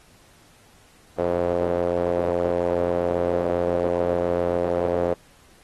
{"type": "tone with band-pass filter", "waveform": "sawtooth", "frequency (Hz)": 87.31, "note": "F2", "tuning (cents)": 0, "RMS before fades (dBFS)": -23, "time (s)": [1.18, 5.14], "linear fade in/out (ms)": 10, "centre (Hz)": 520, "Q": 3.8, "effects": ["pink hiss -55 dBFS RMS until 5.63 s", "AAC 32 kbps"]}